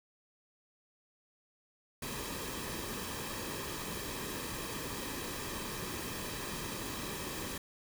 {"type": "noise with comb filter", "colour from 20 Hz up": "pink", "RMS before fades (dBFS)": -40, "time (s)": [2.02, 7.58], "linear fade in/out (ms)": 5, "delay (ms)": 1.4, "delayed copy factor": -0.55, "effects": []}